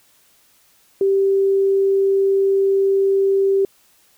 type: tone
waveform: sine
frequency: 390.8 Hz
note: G4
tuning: 5 cents flat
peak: -13 dBFS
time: 1.01-3.65 s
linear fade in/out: 2 ms
effects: white hiss -56 dBFS RMS until 4.17 s